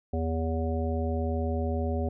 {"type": "harmonic tone", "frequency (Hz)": 81.1, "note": "E2", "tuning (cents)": -28, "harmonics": [1, 3, 5, 7, 9], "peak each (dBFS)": [-28, -33, -35, -36, -38], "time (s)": [0.13, 2.09], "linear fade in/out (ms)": 5, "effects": []}